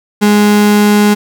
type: tone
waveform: 35% pulse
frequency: 207.7 Hz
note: G#3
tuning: in tune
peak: -4 dBFS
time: 0.21-1.15 s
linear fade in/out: 20 ms
effects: none